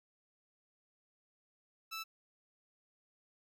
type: tone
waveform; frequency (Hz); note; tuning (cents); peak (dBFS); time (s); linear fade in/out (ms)
15% pulse; 1318.5; E6; 0; -34; 1.91-2.04; 20
effects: none